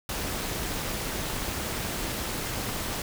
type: noise with amplitude modulation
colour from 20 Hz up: pink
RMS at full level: -29 dBFS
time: 0.09-3.02 s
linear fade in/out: 2 ms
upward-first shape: sine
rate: 279 Hz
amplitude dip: 60%
effects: none